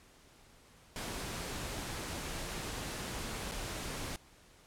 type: noise with dropouts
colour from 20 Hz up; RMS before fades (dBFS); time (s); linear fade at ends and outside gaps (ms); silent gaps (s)
pink; -40; 0.96-4.16; 1; 3.514-3.519
effects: pink hiss -61 dBFS RMS until 4.66 s + low-pass 11000 Hz 12 dB/octave